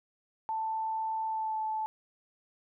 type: tone with pitch glide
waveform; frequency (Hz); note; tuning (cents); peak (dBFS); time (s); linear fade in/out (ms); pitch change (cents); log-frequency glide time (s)
sine; 884 to 871.8; A5 to A5; +8 to -16; -30; 0.49-1.86; 0; -24; 1.26-1.6
effects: none